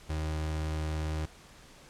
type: tone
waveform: 35% pulse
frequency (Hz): 77.78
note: D#2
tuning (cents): 0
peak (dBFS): -29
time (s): 0.09-1.26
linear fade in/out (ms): 10
effects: pink hiss -54 dBFS RMS until 1.89 s + low-pass 9000 Hz 12 dB/octave